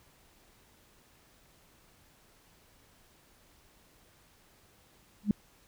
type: tone with exponential growth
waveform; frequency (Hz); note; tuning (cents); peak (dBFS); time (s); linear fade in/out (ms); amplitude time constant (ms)
sine; 207.1; G#3; -5; -18; 5.23-5.31; 2; 17
effects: pink hiss -63 dBFS RMS until 5.67 s